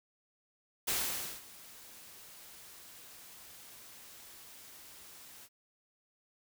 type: noise with ADSR envelope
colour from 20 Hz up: white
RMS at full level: -32 dBFS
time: 0.87-5.49 s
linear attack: 13 ms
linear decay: 530 ms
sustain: -21 dB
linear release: 50 ms
effects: none